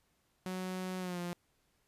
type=tone with pitch glide; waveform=sawtooth; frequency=185 to 175.12 Hz; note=F#3 to F3; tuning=0 to +5 cents; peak=-33 dBFS; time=0.46-1.33 s; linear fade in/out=0 ms; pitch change=-95 cents; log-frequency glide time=0.99-1.2 s; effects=pink hiss -75 dBFS RMS until 1.87 s + resampled to 32000 Hz